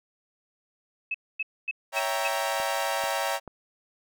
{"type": "tone bursts", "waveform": "sine", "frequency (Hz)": 2592, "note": "E7", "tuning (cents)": -30, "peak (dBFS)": -26, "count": 5, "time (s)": [1.11, 2.28], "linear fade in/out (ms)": 5, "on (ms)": 34, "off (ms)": 250}
{"type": "chord", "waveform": "sawtooth", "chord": "C# diminished seventh", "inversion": "none", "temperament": "equal with one note detuned", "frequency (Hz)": [557.6, 659.3, 784, 932.3], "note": ["C#5", "E5", "G5", "Bb5"], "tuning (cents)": [10, 0, 0, 0], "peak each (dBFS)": -28, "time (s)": [1.92, 3.4], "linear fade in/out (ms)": 50}
{"type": "click train", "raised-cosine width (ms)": 1, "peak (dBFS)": -27, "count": 3, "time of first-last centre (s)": [2.6, 3.477], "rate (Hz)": 2.28}
{"effects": []}